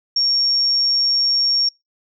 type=tone; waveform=sine; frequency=5530 Hz; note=F8; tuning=18 cents flat; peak=-14 dBFS; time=0.16-1.69 s; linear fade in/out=5 ms; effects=noise-tail reverb RT60 0.2 s tail -26 dB re dry

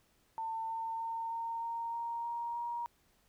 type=tone with pitch steps; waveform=sine; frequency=898 / 904.8 / 911.6 / 918.5 / 925.4 / 932.4 / 939.4 / 946.5 Hz; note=A5 / A5 / A#5 / A#5 / A#5 / A#5 / A#5 / A#5; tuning=+35 / +48 / -39 / -26 / -13 / 0 / +13 / +26 cents; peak=-35 dBFS; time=0.38-2.86 s; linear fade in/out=0 ms; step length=310 ms; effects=pink hiss -71 dBFS RMS until 3.28 s

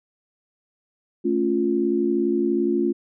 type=chord; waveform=sine; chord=A augmented; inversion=none; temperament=equal; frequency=220 / 277.2 / 349.2 Hz; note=A3 / C#4 / E#4; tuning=0 / 0 / 0 cents; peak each=-25 / -24 / -21 dBFS; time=1.24-2.93 s; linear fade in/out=20 ms; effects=none

